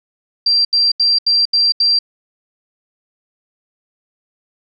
sine tone bursts, 4720 Hz, D8, 8 cents sharp, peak -10 dBFS, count 6, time 0.46-1.99 s, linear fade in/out 5 ms, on 190 ms, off 78 ms, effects none

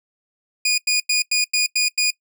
20% pulse tone bursts, 2456 Hz, D#7, 23 cents flat, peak -11 dBFS, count 7, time 0.65-2.106 s, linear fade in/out 5 ms, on 130 ms, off 91 ms, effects noise-tail reverb RT60 0.1 s tail -21 dB re dry

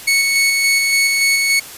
sawtooth tone with tremolo, 2212 Hz, C#7, 4 cents flat, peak -8 dBFS, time 0.07-1.6 s, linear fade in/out 10 ms, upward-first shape square, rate 3.5 Hz, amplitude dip 25%, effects white hiss -34 dBFS RMS until 1.77 s + resampled to 32000 Hz

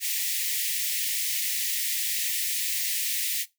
white high-pass noise, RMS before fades -28 dBFS, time 0-3.46 s, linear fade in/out 50 ms, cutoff 1800 Hz, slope 96 dB/octave, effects noise-tail reverb RT60 0.2 s tail -19 dB re dry

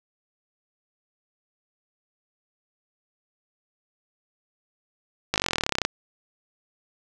slowing click train, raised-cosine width 0.2 ms, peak -5 dBFS, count 21, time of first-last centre 5.34-5.851 s, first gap 19 ms, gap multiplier 1.03, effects none

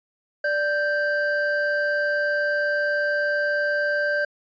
triangle tone pair together, 587.3 / 1567.9 Hz, D5 / G6, 0 / 0 cents, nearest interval octave + perfect fourth, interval 1700 cents, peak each -22 / -21 dBFS, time 0.44-4.25 s, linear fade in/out 5 ms, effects resampled to 16000 Hz

